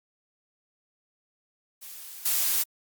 blue noise with level steps, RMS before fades -42 / -25 dBFS, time 1.81-2.64 s, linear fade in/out 20 ms, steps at 2.25 s, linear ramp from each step 10 ms, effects Opus 48 kbps

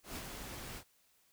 pink noise with ADSR envelope, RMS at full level -42 dBFS, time 0.03-0.84 s, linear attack 130 ms, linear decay 49 ms, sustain -4 dB, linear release 71 ms, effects white hiss -71 dBFS RMS until 1.32 s

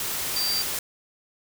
sine tone in noise, 4699 Hz, D8, in tune, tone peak -24 dBFS, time 0.36-0.62 s, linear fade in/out 2 ms, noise white, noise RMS -29 dBFS, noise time 0-0.79 s, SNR +2 dB, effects none

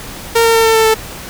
sawtooth tone with pitch steps, 460.4 / 456.4 / 452.5 / 448.6 / 444.7 / 440.9 Hz, A#4 / A#4 / A4 / A4 / A4 / A4, -22 / -37 / +48 / +34 / +18 / +4 cents, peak -4 dBFS, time 0.35-0.944 s, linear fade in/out 10 ms, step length 99 ms, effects pink hiss -29 dBFS RMS until 1.29 s

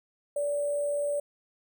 sine tone with sample-and-hold, 578 Hz, D5, 28 cents flat, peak -26 dBFS, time 0.36-1.2 s, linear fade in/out 5 ms, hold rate 8820 Hz, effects none

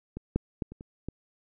clicks, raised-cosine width 3 ms, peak -23 / -12 / -17 / -30 / -30 / -21 dBFS, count 6, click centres 0.17 / 0.36 / 0.622 / 0.72 / 0.809 / 1.086 s, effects none

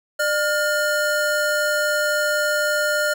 square tone pair together, 599 / 1418.9 Hz, D5 / F6, +34 / +27 cents, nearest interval octave + minor third, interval 1493 cents, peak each -22 dBFS, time 0.19-3.14 s, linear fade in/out 10 ms, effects none

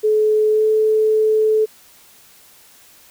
sine tone with pitch glide, 429.3 to 434 Hz, A4 to A4, -43 to -24 cents, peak -12 dBFS, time 0.03-1.66 s, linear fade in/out 20 ms, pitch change +19 cents, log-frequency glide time 0.51-0.65 s, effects white hiss -48 dBFS RMS until 3.1 s

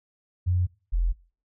sine tone pair in turn, 89.8 / 42.59 Hz, F2 / F1, +49 / -43 cents, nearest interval octave + minor second, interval 1292 cents, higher first, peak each -20 dBFS, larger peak neither, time 0.46-0.67 / 0.92-1.13 s, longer neither, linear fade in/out 20 ms, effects noise-tail reverb RT60 0.4 s tail -22 dB re dry

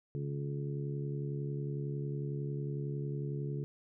harmonic tone, 71 Hz, C#2, 42 cents sharp, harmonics 2 / 3 / 4 / 5 / 6, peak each -35 / -48 / -48 / -45 / -45 dBFS, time 0.15-3.64 s, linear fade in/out 0 ms, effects none

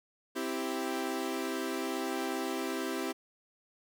sawtooth chord, C major, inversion none, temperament equal, 261.6 / 329.6 / 392 Hz, C4 / E4 / G4, 0 / 0 / 0 cents, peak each -33 dBFS, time 0.35-3.13 s, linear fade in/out 20 ms, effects none

